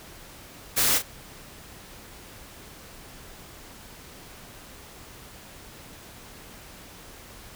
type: noise with echo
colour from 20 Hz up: white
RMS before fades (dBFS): -22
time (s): 0.76-0.99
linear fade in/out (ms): 20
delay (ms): 37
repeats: 1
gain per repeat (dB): -9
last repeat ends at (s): 1.027
effects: pink hiss -46 dBFS RMS until 7.55 s